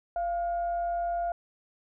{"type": "tone with frequency modulation", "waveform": "sine", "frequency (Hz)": 690, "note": "F5", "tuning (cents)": -21, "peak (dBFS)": -27, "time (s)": [0.16, 1.32], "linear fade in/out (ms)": 2, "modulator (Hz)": 740, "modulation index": 0.23, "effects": []}